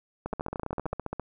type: two click trains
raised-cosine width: 1 ms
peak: -18 / -18 dBFS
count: 14 / 10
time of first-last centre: 0.33-1.197 / 0.26-0.932 s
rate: 15 / 13.4 Hz
effects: none